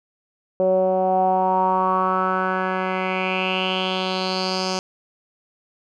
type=tone with low-pass filter sweep; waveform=10% pulse; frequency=186.7 Hz; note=F#3; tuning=16 cents sharp; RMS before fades=-21 dBFS; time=0.6-4.79 s; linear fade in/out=0 ms; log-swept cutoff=530 to 5600 Hz; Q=5.2; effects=none